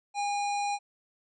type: harmonic tone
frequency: 814 Hz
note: G#5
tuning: 35 cents flat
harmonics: 1 / 3 / 5 / 7 / 9 / 10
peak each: -28 / -38 / -42 / -45 / -47 / -48 dBFS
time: 0.14-0.79 s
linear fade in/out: 50 ms
effects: none